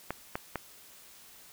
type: clicks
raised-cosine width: 0.5 ms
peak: -17 dBFS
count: 3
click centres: 0.106 / 0.355 / 0.557 s
effects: white hiss -54 dBFS RMS until 1.52 s